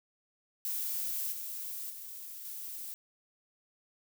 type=noise with level steps; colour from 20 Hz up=violet; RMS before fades=-35 / -40 / -45 / -42 dBFS; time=0.65-2.94 s; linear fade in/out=0 ms; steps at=1.32 / 1.9 / 2.45 s; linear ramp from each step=2 ms; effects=none